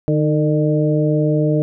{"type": "harmonic tone with a mistuned harmonic", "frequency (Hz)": 151.1, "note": "D3", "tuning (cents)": 50, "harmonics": [1, 2, 3, 4], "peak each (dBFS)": [-16, -19, -21, -22], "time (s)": [0.08, 1.62], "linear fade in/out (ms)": 0, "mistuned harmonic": 2, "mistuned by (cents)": 39, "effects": []}